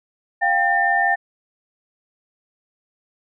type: tone cluster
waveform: sine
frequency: 703 / 788 / 1802 Hz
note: F5 / G5 / A6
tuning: +11 / +9 / +41 cents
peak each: -22 / -20 / -18 dBFS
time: 0.41-1.16 s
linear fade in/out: 20 ms
effects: none